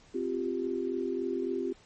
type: chord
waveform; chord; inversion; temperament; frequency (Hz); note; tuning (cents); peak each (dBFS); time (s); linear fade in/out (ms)
sine; C suspended fourth; none; just; 261.6 / 348.8 / 392.4; C4 / F4 / G4; 0 / -2 / +2; -35 / -33 / -33; 0.14-1.73; 10
effects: pink hiss -59 dBFS RMS until 1.85 s + MP3 32 kbps